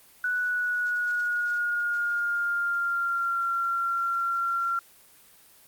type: tone with pitch glide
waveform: sine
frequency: 1480 to 1372.9 Hz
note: F#6 to F6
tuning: 0 to -30 cents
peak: -24 dBFS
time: 0.24-4.79 s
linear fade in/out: 2 ms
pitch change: -130 cents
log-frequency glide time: 0.34-3.46 s
effects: white hiss -55 dBFS RMS until 5.67 s + Opus 24 kbps